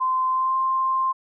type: tone with pitch glide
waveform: sine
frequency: 1035 to 1051.3 Hz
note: C6 to C6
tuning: -19 to +8 cents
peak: -19 dBFS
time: 0-1.13 s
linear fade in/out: 20 ms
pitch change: +27 cents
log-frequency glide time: 0.29-0.57 s
effects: none